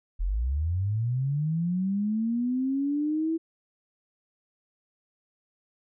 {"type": "linear sweep", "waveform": "sine", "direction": "up", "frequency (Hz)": [38.53, 329.6], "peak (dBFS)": -24, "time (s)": [0.19, 3.38], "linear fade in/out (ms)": 20, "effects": []}